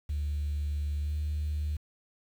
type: tone with pitch glide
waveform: triangle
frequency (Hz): 73.42 to 75.27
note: D2 to D2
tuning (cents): 0 to +43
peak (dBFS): -25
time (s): 0.09-1.77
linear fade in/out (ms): 10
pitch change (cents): +43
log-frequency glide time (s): 1.01-1.15
effects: tanh soft clip ceiling -26 dBFS + 9-bit